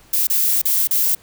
violet noise with dropouts, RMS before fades -17 dBFS, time 0.13-1.15 s, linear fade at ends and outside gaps 5 ms, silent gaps 0.271-0.299 / 0.617-0.653 / 0.873-0.909 s, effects pink hiss -50 dBFS RMS until 1.22 s

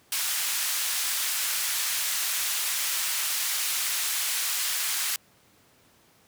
white band-pass noise, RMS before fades -28 dBFS, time 0.12-5.16 s, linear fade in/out 2 ms, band 1300 to 14000 Hz, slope 12 dB/octave, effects pink hiss -60 dBFS RMS until 6.27 s + high-pass 100 Hz 12 dB/octave

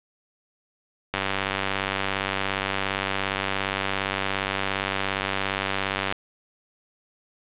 click train, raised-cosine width 0.3 ms, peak -8 dBFS, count 486, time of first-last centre 1.14-6.125 s, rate 97.3 Hz, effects resampled to 8000 Hz + 8-bit

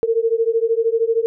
sine beating tone pair, 449.8 / 462.8 Hz, A4 / A#4, +38 / -13 cents, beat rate 13 Hz, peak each -18 dBFS, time 0.03-1.26 s, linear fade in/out 0 ms, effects none

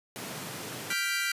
pink high-pass noise, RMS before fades -39 dBFS, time 0.16-0.93 s, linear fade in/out 0 ms, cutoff 110 Hz, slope 48 dB/octave
sawtooth chord, G dominant seventh, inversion third, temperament equal, 1396.9 / 1568 / 1975.5 / 2349 Hz, F6 / G6 / B6 / D7, 0 / 0 / 0 / 0 cents, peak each -30 dBFS, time 0.9-1.32 s, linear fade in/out 5 ms
effects resampled to 32000 Hz

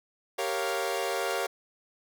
sawtooth chord, G half-diminished seventh, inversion none, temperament equal, 392 / 466.2 / 554.4 / 698.5 Hz, G4 / Bb4 / Db5 / F5, 0 / 0 / 0 / 0 cents, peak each -30 dBFS, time 0.38-1.47 s, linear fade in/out 10 ms, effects none

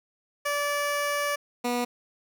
15% pulse tone pair in turn, 579 / 243.4 Hz, D5 / B3, -25 / -25 cents, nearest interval octave + minor third, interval 1500 cents, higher first, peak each -19 dBFS, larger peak neither, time 0.45-1.36 / 1.64-1.85 s, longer first, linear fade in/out 10 ms, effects none

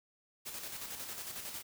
white noise with tremolo, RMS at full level -42 dBFS, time 0.45-1.63 s, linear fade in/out 20 ms, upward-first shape square, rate 11 Hz, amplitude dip 40%, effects none

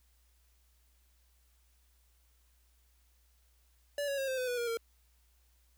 square tone with pitch steps, 576 / 557.7 / 539.9 / 522.7 / 506.1 / 490 / 474.4 / 459.3 Hz, D5 / C#5 / C#5 / C5 / B4 / B4 / A#4 / A#4, -34 / +10 / -46 / -2 / +42 / -14 / +30 / -26 cents, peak -33 dBFS, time 3.98-4.772 s, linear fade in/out 2 ms, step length 99 ms, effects added 60 Hz sine -66 dBFS peak until 5.77 s + white hiss -73 dBFS RMS until 5.77 s

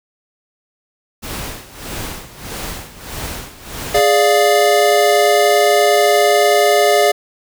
pink noise with tremolo, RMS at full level -25 dBFS, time 1.22-4.01 s, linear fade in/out 20 ms, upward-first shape sine, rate 1.6 Hz, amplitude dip 80%
square chord, D diminished, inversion second, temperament equal, 415.3 / 587.3 / 698.5 Hz, Ab4 / D5 / F5, 0 / 0 / 0 cents, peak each -15 dBFS, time 3.94-7.12 s, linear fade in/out 10 ms
effects none

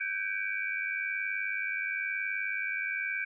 sine tone cluster, 1532 / 1611 / 2291 / 2392 Hz, G6 / G6 / D7 / D7, -40 / +47 / -44 / +31 cents, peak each -36 / -38 / -34 / -38 dBFS, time 0-3.25 s, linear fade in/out 10 ms, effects none

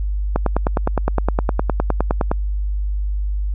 click train, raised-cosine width 1 ms, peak -3 dBFS, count 20, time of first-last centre 0.36-2.315 s, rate 9.72 Hz, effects added 50 Hz sine -18 dBFS peak until 3.54 s

